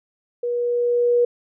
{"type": "tone with level ramp", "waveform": "sine", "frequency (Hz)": 481.8, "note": "B4", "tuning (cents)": -43, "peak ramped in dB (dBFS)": [-21, -13], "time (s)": [0.43, 1.25], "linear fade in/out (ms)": 5, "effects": []}